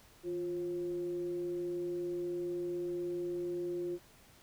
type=tone with frequency modulation; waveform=sine; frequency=351.1 Hz; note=F4; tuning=9 cents sharp; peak=-34 dBFS; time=0.23-3.99 s; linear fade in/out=50 ms; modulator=187 Hz; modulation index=0.31; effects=pink hiss -61 dBFS RMS until 4.42 s